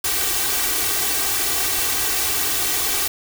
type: noise with comb filter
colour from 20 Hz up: white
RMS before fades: -21 dBFS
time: 0.04-3.08 s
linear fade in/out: 5 ms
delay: 2.6 ms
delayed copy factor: +1
effects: none